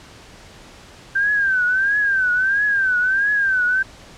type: tone with vibrato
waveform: sine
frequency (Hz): 1568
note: G6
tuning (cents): 0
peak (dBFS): -15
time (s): 1.15-3.83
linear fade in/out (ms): 10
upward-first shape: triangle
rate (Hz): 1.5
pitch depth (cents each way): 140
effects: pink hiss -43 dBFS RMS until 4.17 s + low-pass 7000 Hz 12 dB/octave